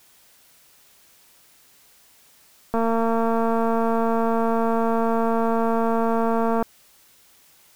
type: click train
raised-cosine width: 1 ms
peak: -10 dBFS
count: 887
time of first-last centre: 2.74-6.626 s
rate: 228 Hz
effects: white hiss -55 dBFS RMS until 7.75 s